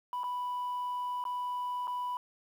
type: tone with dropouts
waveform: sine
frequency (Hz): 987.8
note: B5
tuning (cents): 0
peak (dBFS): -30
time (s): 0.13-2.17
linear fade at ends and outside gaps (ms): 1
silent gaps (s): 0.234-0.24 / 1.24-1.252 / 1.872-1.878
effects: tanh soft clip ceiling -31 dBFS + 10-bit